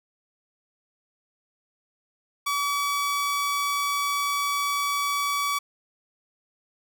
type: tone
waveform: sawtooth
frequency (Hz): 1142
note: D6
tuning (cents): -49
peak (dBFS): -20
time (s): 2.46-5.59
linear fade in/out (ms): 10
effects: none